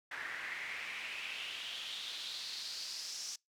pink noise with band-pass filter sweep, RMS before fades -43 dBFS, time 0.11-3.36 s, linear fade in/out 5 ms, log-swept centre 1700 to 5800 Hz, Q 4, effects noise-tail reverb RT60 0.2 s tail -26 dB re dry

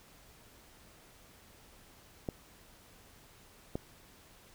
clicks, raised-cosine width 2 ms, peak -21 dBFS, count 2, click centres 2.288 / 3.755 s, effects pink hiss -59 dBFS RMS until 4.54 s

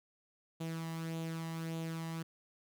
sawtooth tone with flanger, 163.5 Hz, E3, 14 cents flat, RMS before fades -40 dBFS, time 0.6-2.23 s, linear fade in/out 10 ms, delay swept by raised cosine 0.28 to 1.04 ms, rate 1.7 Hz, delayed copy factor +0.5, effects none

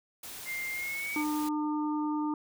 white noise, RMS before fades -43 dBFS, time 0.23-1.49 s, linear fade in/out 5 ms
sine tone with pitch glide, 2100 to 2264 Hz, C7 to C#7, +6 to +36 cents, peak -33 dBFS, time 0.45-1.25 s, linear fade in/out 50 ms, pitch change +130 cents, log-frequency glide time 0.71-1.14 s
harmonic tone, 301.7 Hz, D4, 47 cents sharp, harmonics 1 / 3 / 4, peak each -29 / -36 / -41 dBFS, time 1.16-2.34 s, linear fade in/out 2 ms
effects none

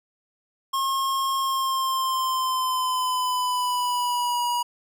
square tone with pitch glide, 1077 to 965.1 Hz, C6 to B5, +50 to -40 cents, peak -23 dBFS, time 0.73-4.63 s, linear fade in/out 10 ms, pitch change -190 cents, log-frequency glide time 1.39-4.43 s, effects none

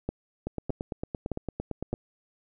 two click trains, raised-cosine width 2 ms, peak -18 / -16 dBFS, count 14 / 4, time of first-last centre 0.47-1.939 / 0.09-1.93 s, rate 8.85 / 1.63 Hz, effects none

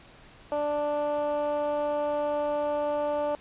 15% pulse tone with band-pass filter, 294.2 Hz, D4, 3 cents sharp, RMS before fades -28 dBFS, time 0.52-3.35 s, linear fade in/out 0 ms, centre 630 Hz, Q 2.4, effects pink hiss -52 dBFS RMS until 3.4 s + resampled to 8000 Hz

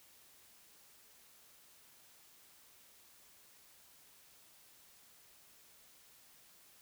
silence, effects white hiss -63 dBFS RMS until 6.81 s

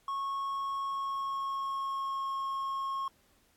triangle tone with pitch glide, 1098 to 1084.8 Hz, C#6 to C#6, -17 to -38 cents, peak -30 dBFS, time 0.08-3.08 s, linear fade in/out 2 ms, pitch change -21 cents, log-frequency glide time 0.77-2.33 s, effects pink hiss -68 dBFS RMS until 3.56 s + AAC 64 kbps

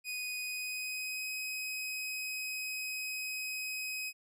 sawtooth tone with pitch glide, 2489 to 2527 Hz, D#7 to D#7, 0 to +26 cents, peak -33 dBFS, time 0.04-4.13 s, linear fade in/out 50 ms, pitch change +26 cents, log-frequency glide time 0.38-1.3 s, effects none

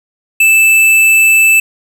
sine tone with tanh clipping, 2637 Hz, E7, in tune, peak -6 dBFS, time 0.4-1.6 s, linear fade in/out 5 ms, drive 17 dB, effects none

